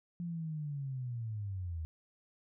sine linear sweep, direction down, 175.2 to 77.78 Hz, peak -36 dBFS, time 0.2-1.85 s, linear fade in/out 0 ms, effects none

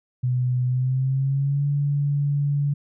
sine tone with pitch glide, 125.5 to 143.33 Hz, B2 to D3, +28 to -42 cents, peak -19 dBFS, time 0.23-2.74 s, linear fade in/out 10 ms, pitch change +230 cents, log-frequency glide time 0.66-1.66 s, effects none

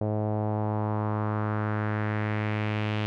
sawtooth tone with low-pass filter sweep, 106.4 Hz, G#2, 42 cents sharp, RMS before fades -28 dBFS, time 0.01-3.06 s, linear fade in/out 0 ms, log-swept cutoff 610 to 3000 Hz, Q 2.3, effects none

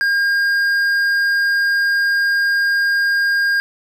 triangle tone with hard clipping, 1614 Hz, G#6, 50 cents flat, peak -15 dBFS, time 0.01-3.6 s, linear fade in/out 0 ms, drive 9 dB, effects none

